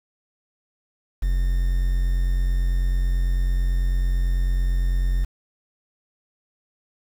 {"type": "tone with quantisation", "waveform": "triangle", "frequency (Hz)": 44.53, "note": "F1", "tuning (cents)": 34, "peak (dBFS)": -16, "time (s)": [1.22, 5.25], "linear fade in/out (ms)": 10, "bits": 7, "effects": []}